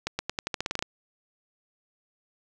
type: accelerating click train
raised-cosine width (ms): 0.2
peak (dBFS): -11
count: 12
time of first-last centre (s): 0.07-0.825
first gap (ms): 120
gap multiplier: 0.88
effects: none